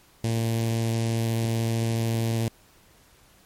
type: tone with notch filter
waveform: sawtooth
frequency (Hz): 114.2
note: A#2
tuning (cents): -35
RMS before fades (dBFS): -25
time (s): 0.24-2.48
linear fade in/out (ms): 0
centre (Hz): 1300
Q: 0.83
effects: pink hiss -57 dBFS RMS until 3.45 s + MP3 64 kbps